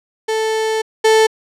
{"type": "tone pair in turn", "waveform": "35% pulse", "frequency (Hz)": [440, 440], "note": ["A4", "A4"], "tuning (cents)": [0, 0], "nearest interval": "unison", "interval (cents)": 0, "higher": "neither", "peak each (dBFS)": [-14, -7], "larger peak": "second", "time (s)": [[0.28, 0.82], [1.04, 1.27]], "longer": "first", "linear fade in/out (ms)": 10, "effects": ["low-pass 9000 Hz 12 dB/octave"]}